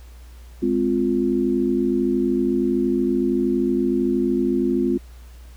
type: chord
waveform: sine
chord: F minor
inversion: first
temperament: equal with one note detuned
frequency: 207.7 / 260.7 / 349.2 Hz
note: Ab3 / C4 / F4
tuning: 0 / -6 / 0 cents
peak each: -24 / -21 / -21 dBFS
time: 0.62-4.98 s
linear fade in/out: 10 ms
effects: added 60 Hz sine -39 dBFS peak until 5.56 s + pink hiss -53 dBFS RMS until 5.56 s